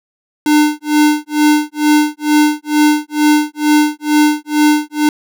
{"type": "tone with tremolo", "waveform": "square", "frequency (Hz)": 300, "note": "D4", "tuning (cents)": 37, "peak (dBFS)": -7, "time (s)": [0.46, 5.09], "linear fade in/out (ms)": 2, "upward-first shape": "sine", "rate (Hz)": 2.2, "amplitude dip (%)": 100, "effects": []}